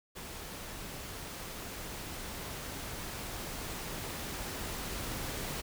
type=noise with level ramp; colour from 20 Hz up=pink; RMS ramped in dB=-44 to -38 dBFS; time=0.15-5.62 s; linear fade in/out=20 ms; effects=none